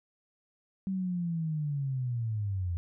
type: linear sweep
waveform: sine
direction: down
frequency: 193.7 to 83.9 Hz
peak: -29 dBFS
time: 0.87-2.77 s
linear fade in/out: 0 ms
effects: none